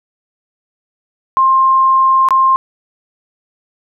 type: tone with dropouts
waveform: sine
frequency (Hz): 1058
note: C6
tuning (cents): +19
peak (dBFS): -7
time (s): 1.37-2.56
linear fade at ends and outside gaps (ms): 0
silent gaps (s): 2.287-2.307
effects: none